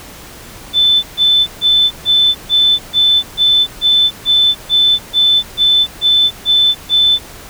sine tone bursts, 3520 Hz, A7, in tune, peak -7 dBFS, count 15, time 0.73-7.19 s, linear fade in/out 50 ms, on 300 ms, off 140 ms, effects pink hiss -34 dBFS RMS until 7.49 s

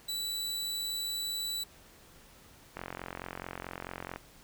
sawtooth tone, 3951 Hz, B7, in tune, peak -30 dBFS, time 0.08-1.64 s, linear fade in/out 10 ms
click train, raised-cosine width 0.5 ms, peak -23 dBFS, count 63, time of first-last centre 2.77-4.16 s, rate 44.6 Hz
effects pink hiss -57 dBFS RMS until 4.43 s

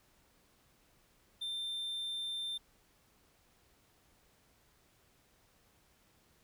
triangle tone, 3580 Hz, A7, 29 cents sharp, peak -35 dBFS, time 1.41-2.58 s, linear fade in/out 10 ms, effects pink hiss -69 dBFS RMS until 6.43 s

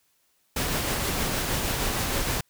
pink noise with tremolo, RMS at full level -26 dBFS, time 0.56-2.41 s, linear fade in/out 5 ms, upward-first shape sine, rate 6.4 Hz, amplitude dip 25%, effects white hiss -68 dBFS RMS until 2.49 s

